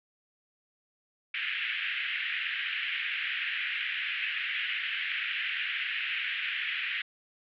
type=band-pass noise; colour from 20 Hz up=white; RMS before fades=-33 dBFS; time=1.34-7.02 s; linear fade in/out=5 ms; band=1600 to 3000 Hz; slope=48 dB/octave; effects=none